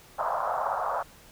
pink band-pass noise, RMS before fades -29 dBFS, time 0.18-1.03 s, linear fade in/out 10 ms, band 580 to 1300 Hz, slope 48 dB/octave, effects pink hiss -53 dBFS RMS until 1.31 s

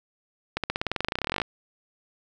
accelerating click train, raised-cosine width 0.3 ms, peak -10 dBFS, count 24, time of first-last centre 0.57-1.418 s, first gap 67 ms, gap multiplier 0.94, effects none

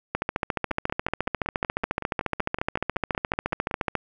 two click trains, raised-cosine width 0.5 ms, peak -9 / -15 dBFS, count 55 / 17, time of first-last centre 0.15-3.953 / 0.71-3.712 s, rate 14.2 / 5.33 Hz, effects none

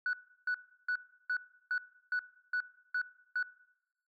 sine tone bursts, 1480 Hz, F#6, in tune, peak -28 dBFS, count 9, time 0.06-3.428 s, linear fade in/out 2 ms, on 72 ms, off 340 ms, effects noise-tail reverb RT60 0.9 s tail -21 dB re dry + tanh soft clip ceiling -27 dBFS

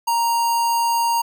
square tone with notch filter, 932.3 Hz, A#5, in tune, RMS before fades -19 dBFS, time 0.07-1.22 s, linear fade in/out 10 ms, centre 2400 Hz, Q 1.8, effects none

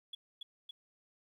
sine tone with echo, 3384 Hz, G#7, 32 cents sharp, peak -39 dBFS, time 0.13-0.15 s, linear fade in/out 5 ms, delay 280 ms, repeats 2, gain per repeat -2 dB, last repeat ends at 0.71 s, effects tanh soft clip ceiling -38 dBFS + 12-bit

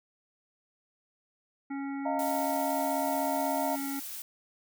harmonic tone, 276.6 Hz, C#4, 4 cents flat, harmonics 1 / 3 / 5 / 7 / 8, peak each -33 / -43 / -47 / -50 / -51 dBFS, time 1.7-4 s, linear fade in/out 10 ms
sine chord, Eb suspended second, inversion none, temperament equal with one note detuned, 622.3 / 698.5 / 914.2 Hz, Eb5 / F5 / Bb5, 0 / 0 / -34 cents, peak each -33 dBFS, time 2.05-3.76 s, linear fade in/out 10 ms
blue noise, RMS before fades -40 dBFS, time 2.19-4.22 s, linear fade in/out 2 ms
effects none

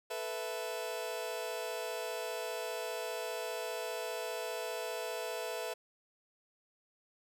sawtooth chord, A suspended second, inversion none, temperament just, 440 / 495 / 660 Hz, A4 / B4 / E5, 0 / +4 / +2 cents, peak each -38 / -37 / -36 dBFS, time 0.1-5.74 s, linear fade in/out 10 ms, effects none

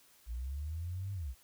sine linear two-way sweep, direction up then down, 55 to 100.6 to 55 Hz, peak -36 dBFS, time 0.26-1.35 s, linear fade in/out 50 ms, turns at 1.13 s, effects white hiss -64 dBFS RMS until 1.43 s

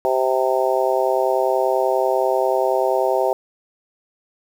harmonic tone, 130.3 Hz, C3, 7 cents flat, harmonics 3 / 4 / 5 / 6 / 7, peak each -22 / -21 / -21 / -24 / -25 dBFS, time 0.05-3.33 s, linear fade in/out 0 ms, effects 7-bit

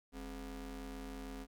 35% pulse ring-modulated tone, 155.56 Hz, D#3, in tune, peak -39 dBFS, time 0.12-1.47 s, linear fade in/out 50 ms, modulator 111 Hz, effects none

